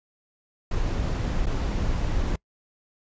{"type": "noise with dropouts", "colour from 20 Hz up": "brown", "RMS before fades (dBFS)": -25, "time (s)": [0.71, 2.36], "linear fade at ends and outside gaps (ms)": 5, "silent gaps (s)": [1.459, 1.466], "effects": ["noise-tail reverb RT60 0.1 s tail -25 dB re dry", "resampled to 16000 Hz"]}